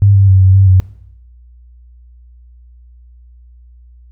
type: tone with pitch steps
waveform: sine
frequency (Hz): 100.1 / 98.2 / 95 / 94.3 / 96.9 / 93.1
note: G2 / G2 / F#2 / F#2 / G2 / F#2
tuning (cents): +37 / +4 / +46 / +33 / -20 / +11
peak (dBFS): -4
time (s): 0.02-0.8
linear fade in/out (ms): 0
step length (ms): 130
effects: noise-tail reverb RT60 0.8 s tail -20 dB re dry + added 60 Hz sine -38 dBFS peak until 4.11 s